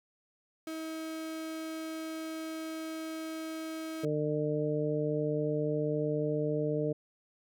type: tone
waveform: 35% pulse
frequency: 319.5 Hz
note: D#4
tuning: 46 cents sharp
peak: -35 dBFS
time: 0.67-4.05 s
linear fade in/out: 2 ms
type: harmonic tone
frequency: 150.6 Hz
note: D3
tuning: 44 cents sharp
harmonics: 1 / 2 / 3 / 4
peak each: -34 / -35 / -32 / -36 dBFS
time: 4.03-6.93 s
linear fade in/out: 10 ms
effects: none